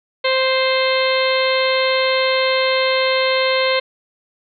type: harmonic tone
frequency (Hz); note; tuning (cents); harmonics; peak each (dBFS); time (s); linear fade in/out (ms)
523.3; C5; 0; 1 / 2 / 3 / 4 / 5 / 6 / 7 / 8; -17 / -23 / -27 / -22 / -27 / -27 / -27 / -25; 0.24-3.8; 10
effects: none